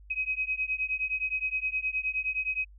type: beating tone pair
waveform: sine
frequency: 2527 / 2536.6 Hz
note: D#7 / D#7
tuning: +26 / +33 cents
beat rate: 9.6 Hz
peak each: -31 dBFS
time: 0.1-2.65 s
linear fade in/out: 10 ms
effects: added 50 Hz sine -49 dBFS peak until 2.78 s